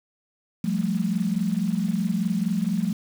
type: tone cluster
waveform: sine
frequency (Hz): 175.5 / 194.6 / 219.2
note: F3 / G3 / A3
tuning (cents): +9 / -12 / -6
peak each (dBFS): -26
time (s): 0.64-2.93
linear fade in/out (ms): 5
effects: 7-bit